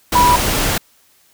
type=tone in noise; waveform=sine; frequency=979 Hz; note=B5; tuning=15 cents flat; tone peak=-9 dBFS; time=0.15-0.36 s; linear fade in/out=5 ms; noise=pink; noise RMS=-17 dBFS; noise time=0.12-0.78 s; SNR=+5 dB; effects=white hiss -54 dBFS RMS until 1.33 s